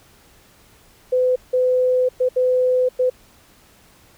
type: tone bursts at uneven times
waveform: sine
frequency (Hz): 506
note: B4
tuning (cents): +42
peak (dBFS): -14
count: 5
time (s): 1.12-1.36 / 1.53-2.09 / 2.2-2.29 / 2.36-2.89 / 2.99-3.1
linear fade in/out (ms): 10
effects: pink hiss -52 dBFS RMS until 4.17 s